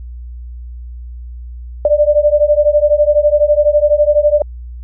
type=beating tone pair; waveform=sine; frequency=587 / 599 Hz; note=D5 / D5; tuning=-1 / +34 cents; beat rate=12 Hz; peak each=-11 dBFS; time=1.85-4.42 s; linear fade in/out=2 ms; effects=added 60 Hz sine -26 dBFS peak until 4.83 s